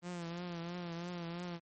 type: tone with vibrato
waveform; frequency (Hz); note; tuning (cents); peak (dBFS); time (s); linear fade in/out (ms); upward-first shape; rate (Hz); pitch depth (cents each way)
sawtooth; 172.7; F3; -19; -36; 0.02-1.6; 50; triangle; 3; 65
effects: MP3 32 kbps